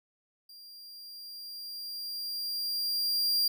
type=tone with level ramp; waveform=45% pulse; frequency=4770 Hz; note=D8; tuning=26 cents sharp; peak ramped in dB=-48 to -23 dBFS; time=0.49-3.48 s; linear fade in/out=5 ms; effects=none